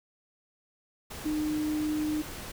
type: tone in noise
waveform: sine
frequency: 304.9 Hz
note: D#4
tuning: 35 cents flat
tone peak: -27 dBFS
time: 1.25-2.22 s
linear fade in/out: 10 ms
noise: pink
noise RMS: -41 dBFS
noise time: 1.1-2.52 s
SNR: +11 dB
effects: none